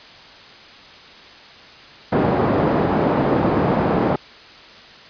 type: band-pass noise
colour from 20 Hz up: pink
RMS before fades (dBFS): -18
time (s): 2.12-4.16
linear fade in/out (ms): 5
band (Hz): 170 to 840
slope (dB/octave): 12
effects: white hiss -42 dBFS RMS until 5.09 s + resampled to 11025 Hz